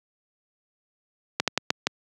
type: slowing click train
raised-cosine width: 0.2 ms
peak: -3 dBFS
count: 5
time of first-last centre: 1.4-1.87 s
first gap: 77 ms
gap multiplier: 1.29
effects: high-pass 150 Hz 12 dB/octave